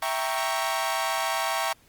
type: chord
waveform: sawtooth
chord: E diminished seventh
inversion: none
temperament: equal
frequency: 659.3 / 784 / 932.3 / 1108.7 Hz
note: E5 / G5 / Bb5 / Db6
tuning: 0 / 0 / 0 / 0 cents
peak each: -27 dBFS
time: 0.02-1.73 s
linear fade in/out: 5 ms
effects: pink hiss -59 dBFS RMS until 1.88 s + Opus 32 kbps